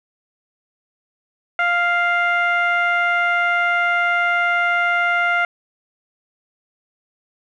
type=tone with low-pass filter; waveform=15% pulse; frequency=698.5 Hz; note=F5; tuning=in tune; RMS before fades=-18 dBFS; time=1.59-5.45 s; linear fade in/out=2 ms; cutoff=1800 Hz; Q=2.6; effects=none